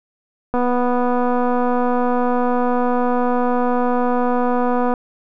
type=click train; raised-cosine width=1 ms; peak=-7 dBFS; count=1083; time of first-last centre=0.54-4.938 s; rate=246 Hz; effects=none